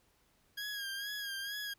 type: tone with vibrato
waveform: 20% pulse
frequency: 1632 Hz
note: G#6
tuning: 31 cents flat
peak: -33 dBFS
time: 0.57-1.74 s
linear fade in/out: 10 ms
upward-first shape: sine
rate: 2.2 Hz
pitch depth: 53 cents each way
effects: pink hiss -71 dBFS RMS until 1.78 s